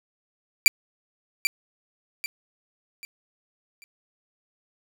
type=tone with echo; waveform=sawtooth; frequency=2349 Hz; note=D7; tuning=in tune; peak=-7 dBFS; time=0.66-0.68 s; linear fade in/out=0 ms; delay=790 ms; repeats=4; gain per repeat=-9 dB; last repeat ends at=3.84 s; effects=none